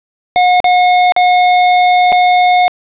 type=tone with dropouts; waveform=square; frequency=723 Hz; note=F#5; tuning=40 cents flat; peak=-7 dBFS; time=0.36-2.68 s; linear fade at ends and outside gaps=0 ms; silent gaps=0.602-0.643 / 1.121-1.164 / 2.12-2.125 s; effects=resampled to 8000 Hz + 7-bit